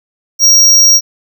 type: tone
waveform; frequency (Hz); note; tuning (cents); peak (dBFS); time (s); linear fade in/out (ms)
square; 5640; F8; +16; -4; 0.39-1.01; 50
effects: none